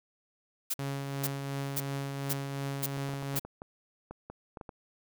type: noise bursts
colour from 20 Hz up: blue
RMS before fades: -31 dBFS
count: 6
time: 0.7-3.396 s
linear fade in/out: 10 ms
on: 41 ms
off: 490 ms
type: tone with tremolo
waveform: sawtooth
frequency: 138.59 Hz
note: C#3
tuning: in tune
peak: -28 dBFS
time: 0.79-3.39 s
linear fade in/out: 0 ms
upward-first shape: triangle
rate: 2.8 Hz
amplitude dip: 35%
type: clicks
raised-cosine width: 1 ms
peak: -28 dBFS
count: 12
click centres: 2.973 / 3.092 / 3.137 / 3.226 / 3.344 / 3.45 / 3.619 / 4.11 / 4.3 / 4.572 / 4.612 / 4.692 s
effects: none